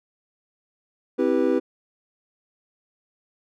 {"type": "chord", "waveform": "triangle", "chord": "C major seventh", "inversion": "none", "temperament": "just", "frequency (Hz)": [261.6, 327, 392.4, 490.5], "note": ["C4", "E4", "G4", "B4"], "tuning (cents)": [0, -14, 2, -12], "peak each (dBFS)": -22, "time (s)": [1.18, 1.6], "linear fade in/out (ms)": 20, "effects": []}